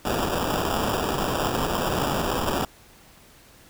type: noise with sample-and-hold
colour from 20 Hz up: white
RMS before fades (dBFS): -25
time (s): 0.05-2.65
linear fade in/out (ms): 2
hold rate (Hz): 2100
effects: pink hiss -52 dBFS RMS until 3.69 s